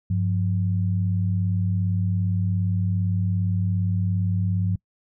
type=tone pair together; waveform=sine; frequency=99.06 / 176.5 Hz; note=G2 / F3; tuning=+19 / +19 cents; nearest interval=minor seventh; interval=1000 cents; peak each=-21 / -26 dBFS; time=0.1-4.76 s; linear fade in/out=5 ms; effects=noise-tail reverb RT60 0.1 s tail -25 dB re dry